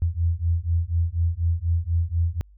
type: beating tone pair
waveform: sine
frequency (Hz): 82.41 / 86.51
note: E2 / F2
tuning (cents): 0 / -16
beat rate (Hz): 4.1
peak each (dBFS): -23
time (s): 0.02-2.41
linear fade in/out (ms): 0
effects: added 50 Hz sine -48 dBFS peak until 2.57 s